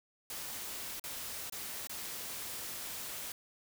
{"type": "noise with dropouts", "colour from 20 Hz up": "white", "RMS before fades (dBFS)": -42, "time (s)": [0.3, 3.32], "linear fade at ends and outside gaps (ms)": 2, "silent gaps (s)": [[0.997, 1.039], [1.498, 1.523], [1.872, 1.895]], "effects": []}